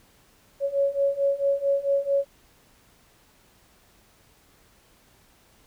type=beating tone pair; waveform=sine; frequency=554.4 / 558.9 Hz; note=C#5 / C#5; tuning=0 / +14 cents; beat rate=4.5 Hz; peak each=-25 / -23 dBFS; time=0.6-2.25 s; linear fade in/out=50 ms; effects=pink hiss -59 dBFS RMS until 5.66 s